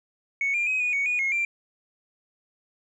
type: tone with pitch steps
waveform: sine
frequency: 2217 / 2399 / 2530 / 2462 / 2232 / 2458 / 2160 / 2364 Hz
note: C#7 / D7 / D#7 / D#7 / C#7 / D#7 / C#7 / D7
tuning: 0 / +36 / +28 / -19 / +11 / -22 / -45 / +11 cents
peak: -21 dBFS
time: 0.41-1.45 s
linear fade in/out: 2 ms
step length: 130 ms
effects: tanh soft clip ceiling -19 dBFS